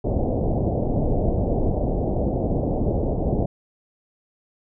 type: low-pass noise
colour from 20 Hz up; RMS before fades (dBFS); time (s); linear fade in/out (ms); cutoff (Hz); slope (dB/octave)
pink; -22; 0.04-3.46; 5; 720; 48
effects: none